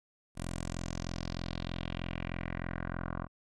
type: tone with low-pass filter sweep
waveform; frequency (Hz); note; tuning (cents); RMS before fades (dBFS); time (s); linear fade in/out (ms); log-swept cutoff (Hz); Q
10% pulse; 43.21; F1; -18; -38; 0.35-3.28; 50; 9700 to 1200; 2.9
effects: none